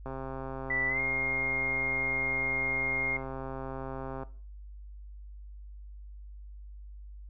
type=click train; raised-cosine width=1 ms; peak=-25 dBFS; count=556; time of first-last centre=0.06-4.233 s; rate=133 Hz
type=tone with pitch glide; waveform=sine; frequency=1975.5 to 2130 Hz; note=B6 to C7; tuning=0 to +30 cents; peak=-28 dBFS; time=0.7-3.17 s; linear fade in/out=5 ms; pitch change=+130 cents; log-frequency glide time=0.88-1 s
effects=noise-tail reverb RT60 0.4 s tail -17 dB re dry + added 50 Hz sine -43 dBFS peak until 7.29 s